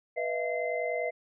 sine tone cluster, 490.1 / 631 / 681 / 2067 Hz, B4 / D#5 / F5 / C7, -13 / +24 / -44 / -22 cents, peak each -33 / -33 / -35 / -36 dBFS, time 0.16-1.11 s, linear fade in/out 20 ms, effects none

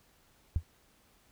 sine tone with exponential decay, 81.6 Hz, E2, 17 cents flat, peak -21 dBFS, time 0.56-0.63 s, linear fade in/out 0 ms, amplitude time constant 15 ms, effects pink hiss -66 dBFS RMS until 1.31 s

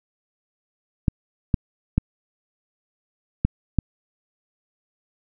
clicks, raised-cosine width 5 ms, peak -5 dBFS, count 5, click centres 1.082 / 1.542 / 1.98 / 3.45 / 3.787 s, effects none

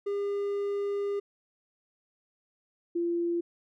triangle / sine tone pair in turn, 403.6 / 342.8 Hz, G#4 / F4, -49 / -32 cents, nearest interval minor third, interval 283 cents, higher first, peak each -26 / -26 dBFS, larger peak neither, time 0.06-1.2 / 2.95-3.41 s, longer first, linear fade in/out 10 ms, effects none

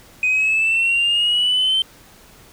sine exponential sweep, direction up, 2494 to 3115 Hz, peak -13 dBFS, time 0.23-1.82 s, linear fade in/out 2 ms, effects tanh soft clip ceiling -12 dBFS + pink hiss -47 dBFS RMS until 2.52 s

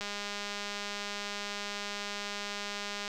click train, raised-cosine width 0.2 ms, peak -20 dBFS, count 627, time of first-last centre 0.01-3.079 s, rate 204 Hz, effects 10-bit

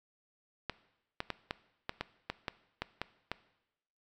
clicks, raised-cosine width 0.3 ms, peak -18 dBFS, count 11, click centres 0.697 / 1.204 / 1.303 / 1.509 / 1.894 / 2.01 / 2.3 / 2.482 / 2.82 / 3.016 / 3.316 s, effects noise-tail reverb RT60 0.9 s tail -18 dB re dry

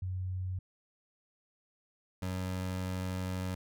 sine / 25% pulse tone pair in turn, 92.5 / 92.5 Hz, F#2 / F#2, 0 / 0 cents, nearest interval unison, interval 0 cents, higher neither, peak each -33 / -30 dBFS, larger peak second, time 0.02-0.59 / 2.22-3.55 s, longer second, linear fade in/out 5 ms, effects none

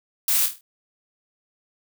blue noise with echo, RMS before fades -21 dBFS, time 0.28-0.46 s, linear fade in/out 2 ms, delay 25 ms, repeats 6, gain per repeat -6 dB, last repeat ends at 0.61 s, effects none

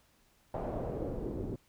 pink noise with low-pass filter sweep, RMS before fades -37 dBFS, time 0.54-1.56 s, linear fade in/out 2 ms, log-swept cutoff 750 to 330 Hz, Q 2.3, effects pink hiss -68 dBFS RMS until 1.68 s

